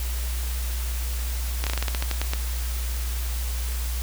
slowing click train, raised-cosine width 0.2 ms, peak -9 dBFS, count 12, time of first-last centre 1.64-2.335 s, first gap 27 ms, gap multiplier 1.16, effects added 60 Hz sine -25 dBFS peak until 4.02 s + white hiss -36 dBFS RMS until 4.02 s

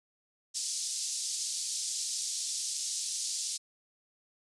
pink band-pass noise, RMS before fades -35 dBFS, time 0.54-3.58 s, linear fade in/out 20 ms, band 4800 to 9100 Hz, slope 24 dB/octave, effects resampled to 24000 Hz

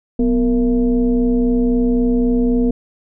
sine tone with frequency modulation, 246.9 Hz, B3, in tune, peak -12 dBFS, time 0.19-2.71 s, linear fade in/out 5 ms, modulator 215 Hz, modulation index 0.81, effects none

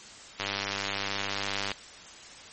click train, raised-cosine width 0.2 ms, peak -12 dBFS, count 132, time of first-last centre 0.4-1.717 s, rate 99.5 Hz, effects white hiss -47 dBFS RMS until 2.52 s + MP3 32 kbps

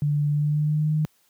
sine tone with pitch glide, 146.83 to 153.95 Hz, D3 to D#3, 0 to -18 cents, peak -19 dBFS, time 0.02-1.05 s, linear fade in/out 0 ms, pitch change +82 cents, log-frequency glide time 0.3-0.93 s, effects white hiss -64 dBFS RMS until 1.29 s + high-pass 80 Hz 12 dB/octave

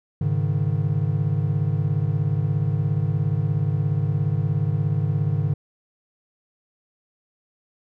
triangle chord, Ab suspended fourth, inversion none, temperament equal, 103.83 / 138.59 / 155.56 Hz, Ab2 / Db3 / Eb3, 0 / 0 / 0 cents, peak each -22 dBFS, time 0.21-5.54 s, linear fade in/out 5 ms, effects none

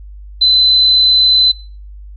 sine tone, 4033 Hz, B7, 36 cents sharp, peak -6 dBFS, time 0.41-1.52 s, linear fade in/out 10 ms, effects noise-tail reverb RT60 0.4 s tail -24 dB re dry + added 50 Hz sine -30 dBFS peak until 2.16 s

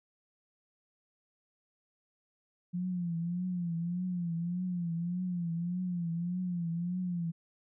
sine tone with vibrato, 174.61 Hz, F3, in tune, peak -31 dBFS, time 2.73-7.32 s, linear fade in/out 20 ms, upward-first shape triangle, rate 1.7 Hz, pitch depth 97 cents each way, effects none

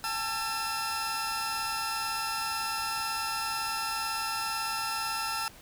sawtooth tone cluster, 812 / 890 / 1346 / 5100 Hz, G#5 / A5 / E6 / D#8, -39 / +20 / +36 / +42 cents, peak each -37 / -32 / -30 / -34 dBFS, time 0.04-5.48 s, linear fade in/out 0 ms, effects pink hiss -52 dBFS RMS until 5.61 s

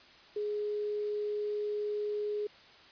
sine tone with quantisation, 417.7 Hz, G#4, 10 cents sharp, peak -31 dBFS, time 0.36-2.47 s, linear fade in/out 5 ms, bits 9, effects white hiss -56 dBFS RMS until 2.91 s + resampled to 11025 Hz

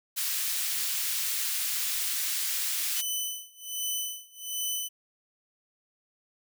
white high-pass noise, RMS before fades -30 dBFS, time 0.16-3.02 s, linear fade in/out 20 ms, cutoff 2000 Hz, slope 12 dB/octave
10% pulse tone with tremolo, 3009 Hz, F#7, 28 cents sharp, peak -20 dBFS, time 2.95-4.89 s, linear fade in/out 20 ms, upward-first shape sine, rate 1.3 Hz, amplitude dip 95%
effects none

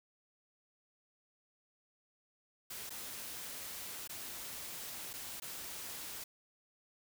white noise with dropouts, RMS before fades -45 dBFS, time 2.7-6.24 s, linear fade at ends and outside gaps 5 ms, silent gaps 2.895-2.904 / 4.076-4.093 / 5.132-5.136 / 5.4-5.42 s, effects none

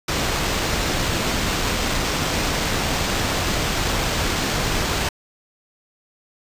pink noise with sample-and-hold, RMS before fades -22 dBFS, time 0.08-5.09 s, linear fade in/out 5 ms, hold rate 11025 Hz, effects resampled to 32000 Hz

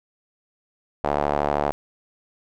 sawtooth tone with band-pass filter, 72.8 Hz, D2, 15 cents flat, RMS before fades -23 dBFS, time 1.04-1.72 s, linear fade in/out 0 ms, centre 730 Hz, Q 2.2, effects none

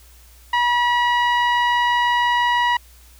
sawtooth tone with low-pass filter, 966 Hz, B5, 39 cents flat, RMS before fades -18 dBFS, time 0.53-2.77 s, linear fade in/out 5 ms, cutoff 2500 Hz, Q 1.3, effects added 60 Hz sine -46 dBFS peak until 3.19 s + white hiss -51 dBFS RMS until 3.19 s

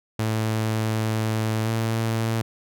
sawtooth tone with pitch glide, 110 to 112.9 Hz, A2 to A2, 0 to +45 cents, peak -18 dBFS, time 0.19-2.42 s, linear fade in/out 5 ms, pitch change +45 cents, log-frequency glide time 1.63-1.7 s, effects none

